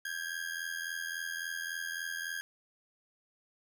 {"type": "ring-modulated tone", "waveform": "40% pulse", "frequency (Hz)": 1624, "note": "G#6", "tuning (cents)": -39, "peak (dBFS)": -32, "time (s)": [0.05, 2.41], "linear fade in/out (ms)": 0, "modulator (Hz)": 41.8, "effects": []}